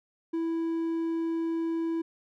triangle tone, 329.6 Hz, E4, in tune, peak -25 dBFS, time 0.33-2.02 s, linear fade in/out 10 ms, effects none

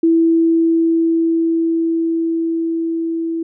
sine tone with level ramp, 329.6 Hz, E4, in tune, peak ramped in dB -9 to -18 dBFS, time 0.03-3.43 s, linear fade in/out 5 ms, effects none

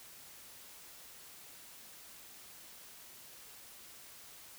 silence, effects white hiss -54 dBFS RMS until 4.58 s

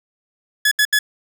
sawtooth tone bursts, 1702 Hz, G#6, 42 cents sharp, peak -9 dBFS, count 3, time 0.65-0.99 s, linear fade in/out 5 ms, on 64 ms, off 74 ms, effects none

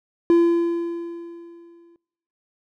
triangle tone with exponential decay, 340.1 Hz, F4, 46 cents flat, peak -9 dBFS, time 0.3-1.96 s, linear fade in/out 1 ms, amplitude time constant 360 ms, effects noise-tail reverb RT60 1.0 s tail -24 dB re dry

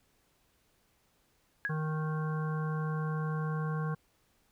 sine tone with exponential decay, 1661.2 Hz, G#6, in tune, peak -26 dBFS, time 1.65-1.78 s, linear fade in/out 0 ms, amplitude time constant 27 ms
harmonic tone, 155.56 Hz, D#3, in tune, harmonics 1 / 3 / 5 / 7 / 9 / 10, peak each -31 / -42 / -47 / -42 / -48 / -47 dBFS, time 1.69-3.95 s, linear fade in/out 10 ms
effects pink hiss -71 dBFS RMS until 4.51 s

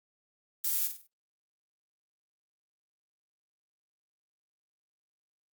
violet noise with echo, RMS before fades -30 dBFS, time 0.64-0.87 s, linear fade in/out 5 ms, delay 50 ms, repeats 4, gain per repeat -8 dB, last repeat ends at 1.07 s, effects noise-tail reverb RT60 0.2 s tail -25 dB re dry + Opus 48 kbps

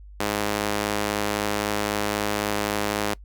sawtooth tone with high-pass filter, 103.83 Hz, G#2, in tune, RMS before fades -26 dBFS, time 0.2-3.14 s, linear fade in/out 5 ms, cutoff 320 Hz, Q 0.6, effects noise-tail reverb RT60 0.1 s tail -23 dB re dry + added 50 Hz sine -41 dBFS peak until 3.24 s

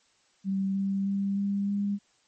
sine tone with pitch steps, 193.7 / 195.72 / 197.77 / 199.84 / 201.9 Hz, G3 / G3 / G3 / G3 / G#3, -20 / -2 / +16 / +34 / -49 cents, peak -25 dBFS, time 0.44-1.99 s, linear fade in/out 50 ms, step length 310 ms, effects white hiss -66 dBFS RMS until 2.27 s + MP3 32 kbps

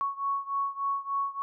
sine beating tone pair, 1108.7 / 1112.1 Hz, C#6 / C#6, 0 / +5 cents, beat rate 3.4 Hz, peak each -30 / -32 dBFS, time 0.01-1.42 s, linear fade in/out 0 ms, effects none

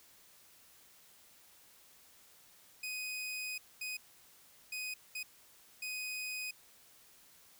sawtooth tone bursts at uneven times, 2500 Hz, D#7, 8 cents sharp, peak -35 dBFS, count 5, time 2.83-3.58 / 3.81-3.97 / 4.72-4.94 / 5.15-5.23 / 5.82-6.51 s, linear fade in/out 5 ms, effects white hiss -62 dBFS RMS until 7.59 s

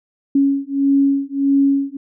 sine beating tone pair, 276.2 / 277.8 Hz, C#4 / C#4, -6 / +4 cents, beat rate 1.6 Hz, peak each -16 dBFS, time 0.35-1.97 s, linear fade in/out 5 ms, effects none

